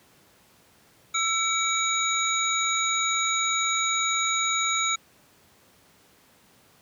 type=tone cluster; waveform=sine; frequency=1328 / 2278 / 3816 / 6780 Hz; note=E6 / C#7 / A#7 / G#8; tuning=+12 / +47 / +40 / +35 cents; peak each=-28 dBFS; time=1.14-4.96 s; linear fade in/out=10 ms; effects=pink hiss -58 dBFS RMS until 6.81 s + high-pass 100 Hz 12 dB/octave